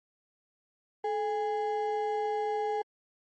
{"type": "ring-modulated tone", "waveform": "triangle", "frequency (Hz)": 624, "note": "D#5", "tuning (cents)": 5, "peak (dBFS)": -23, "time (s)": [1.04, 2.82], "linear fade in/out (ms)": 5, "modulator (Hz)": 193, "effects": ["MP3 32 kbps"]}